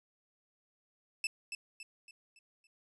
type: tone with echo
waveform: sawtooth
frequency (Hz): 2637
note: E7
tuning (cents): 0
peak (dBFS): -28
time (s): 1.24-1.27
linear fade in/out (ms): 2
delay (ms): 280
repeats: 5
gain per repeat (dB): -7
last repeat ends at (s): 2.67
effects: resampled to 24000 Hz